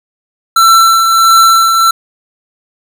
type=tone with tremolo; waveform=square; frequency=1342 Hz; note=E6; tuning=31 cents sharp; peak=-3 dBFS; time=0.56-1.91 s; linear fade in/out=5 ms; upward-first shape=triangle; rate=1.5 Hz; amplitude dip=45%; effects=7-bit